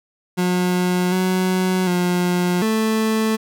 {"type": "tone with pitch steps", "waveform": "30% pulse", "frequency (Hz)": [180.3, 185.3, 178.2, 219.8], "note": ["F#3", "F#3", "F3", "A3"], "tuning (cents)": [-45, 3, 35, -2], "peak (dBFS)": -14, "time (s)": [0.37, 3.37], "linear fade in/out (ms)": 20, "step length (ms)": 750, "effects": []}